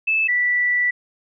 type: tone pair in turn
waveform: sine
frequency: 2622 / 1964.3 Hz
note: E7 / B6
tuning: -10 / -10 cents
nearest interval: perfect fourth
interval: 500 cents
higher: first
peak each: -16 dBFS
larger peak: neither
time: 0.07-0.28 / 0.28-0.91 s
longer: second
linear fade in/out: 10 ms
effects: none